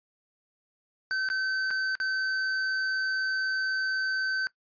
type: tone with dropouts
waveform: square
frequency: 1536 Hz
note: G6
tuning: 36 cents flat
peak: -27 dBFS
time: 1.11-4.47 s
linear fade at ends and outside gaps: 0 ms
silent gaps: 1.288-1.301 / 1.705-1.71 / 1.953-2.001 s
effects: noise-tail reverb RT60 0.1 s tail -19 dB re dry + resampled to 11025 Hz